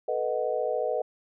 sine chord, B dominant seventh, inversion third, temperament equal, 440 / 493.9 / 622.3 / 740 Hz, A4 / B4 / D#5 / F#5, 0 / 0 / 0 / 0 cents, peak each -32 / -29 / -30 / -34 dBFS, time 0.08-1.02 s, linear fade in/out 5 ms, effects none

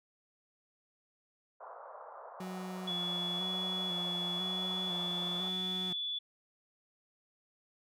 pink band-pass noise, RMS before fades -49 dBFS, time 1.6-5.5 s, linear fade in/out 10 ms, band 520 to 1300 Hz, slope 48 dB/octave
35% pulse tone with vibrato, 181.1 Hz, F#3, 37 cents flat, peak -38 dBFS, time 2.4-5.93 s, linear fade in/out 5 ms, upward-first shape square, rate 1 Hz, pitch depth 36 cents each way
sine tone with pitch glide, 3402 to 3447 Hz, G#7 to A7, +41 to -36 cents, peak -34 dBFS, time 2.87-6.19 s, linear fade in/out 10 ms, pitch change +23 cents, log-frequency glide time 4.24-5.45 s
effects none

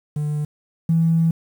triangle tone pair in turn, 149.2 / 164.53 Hz, D3 / E3, +28 / -3 cents, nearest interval major second, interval 169 cents, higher second, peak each -18 / -10 dBFS, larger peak second, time 0.16-0.45 / 0.89-1.31 s, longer second, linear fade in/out 5 ms, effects tanh soft clip ceiling -12 dBFS + 8-bit

